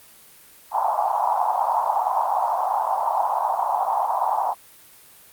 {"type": "band-pass noise", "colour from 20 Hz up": "white", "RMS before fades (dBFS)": -22, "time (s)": [0.71, 4.55], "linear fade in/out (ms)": 50, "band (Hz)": [730, 960], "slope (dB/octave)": 48, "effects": ["white hiss -49 dBFS RMS until 5.32 s", "Opus 32 kbps"]}